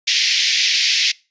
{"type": "band-pass noise", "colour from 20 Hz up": "white", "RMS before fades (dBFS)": -17, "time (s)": [0.07, 1.12], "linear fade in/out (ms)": 10, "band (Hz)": [2000, 5700], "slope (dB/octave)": 48, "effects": ["noise-tail reverb RT60 0.3 s tail -23 dB re dry", "resampled to 16000 Hz"]}